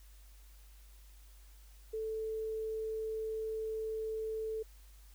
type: tone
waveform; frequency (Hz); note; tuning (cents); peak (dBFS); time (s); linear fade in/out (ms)
sine; 440; A4; 0; -35; 1.93-4.63; 10
effects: added 50 Hz sine -54 dBFS peak until 5.14 s + white hiss -65 dBFS RMS until 5.14 s